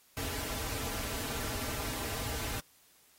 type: noise with comb filter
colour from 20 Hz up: pink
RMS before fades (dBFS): -37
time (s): 0.17-2.6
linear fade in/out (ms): 0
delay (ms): 5.5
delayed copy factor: -1
effects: white hiss -64 dBFS RMS until 3.18 s + AAC 48 kbps